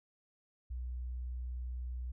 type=tone; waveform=sine; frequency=61.74 Hz; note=B1; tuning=in tune; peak=-37 dBFS; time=0.7-2.12 s; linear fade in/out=10 ms; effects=none